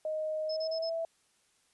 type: tone with pitch glide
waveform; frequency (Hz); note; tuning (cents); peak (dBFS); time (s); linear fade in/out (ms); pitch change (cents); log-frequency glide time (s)
sine; 622.3 to 659.3; D#5 to E5; 0 to 0; -31; 0.05-1.05; 2; +100; 0.47-0.91
type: tone bursts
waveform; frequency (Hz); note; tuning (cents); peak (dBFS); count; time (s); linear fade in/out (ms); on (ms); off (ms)
sine; 5190; E8; -28; -38; 4; 0.49-0.899; 10; 79; 31
effects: white hiss -70 dBFS RMS until 1.73 s + resampled to 24000 Hz